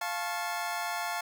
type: chord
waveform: 25% pulse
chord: F augmented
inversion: none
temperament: just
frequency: 698.5 / 873.1 / 1091.3 Hz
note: F5 / A5 / C#6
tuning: 0 / -14 / -27 cents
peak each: -31 / -32 / -35 dBFS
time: 0.01-1.21 s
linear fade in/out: 5 ms
effects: none